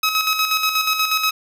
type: tone with tremolo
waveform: 15% pulse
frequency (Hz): 1277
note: D#6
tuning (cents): +45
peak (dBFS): -9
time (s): 0.03-1.31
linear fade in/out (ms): 5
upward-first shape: square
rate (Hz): 8.3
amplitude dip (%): 50
effects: none